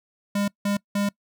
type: tone bursts at uneven times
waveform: square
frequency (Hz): 202.3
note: G#3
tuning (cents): -45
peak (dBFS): -22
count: 3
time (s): 0.35-0.48 / 0.65-0.77 / 0.95-1.09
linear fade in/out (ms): 5
effects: noise-tail reverb RT60 0.1 s tail -24 dB re dry